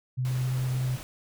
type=tone with pitch glide; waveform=sine; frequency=127.2 to 128.16 Hz; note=C3 to C3; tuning=-48 to -35 cents; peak=-25 dBFS; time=0.17-0.97 s; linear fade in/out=20 ms; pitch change=+13 cents; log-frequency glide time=0.31-0.46 s
type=noise; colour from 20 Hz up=pink; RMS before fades=-42 dBFS; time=0.25-1.03 s; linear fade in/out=0 ms
effects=none